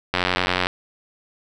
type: click train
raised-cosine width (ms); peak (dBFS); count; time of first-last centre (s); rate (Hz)
0.3; -3; 49; 0.14-0.669; 90.7
effects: none